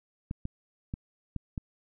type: clicks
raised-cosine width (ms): 5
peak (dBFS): -21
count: 5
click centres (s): 0.311 / 0.454 / 0.939 / 1.363 / 1.578
effects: none